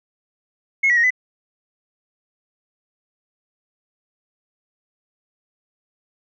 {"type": "tone with pitch steps", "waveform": "sine", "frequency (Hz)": [2172, 1934, 1870, 2006], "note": ["C#7", "B6", "A#6", "B6"], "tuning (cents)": [-36, -37, 5, 26], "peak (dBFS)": -12, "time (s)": [0.83, 1.106], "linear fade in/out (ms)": 10, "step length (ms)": 69, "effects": ["tanh soft clip ceiling -9 dBFS"]}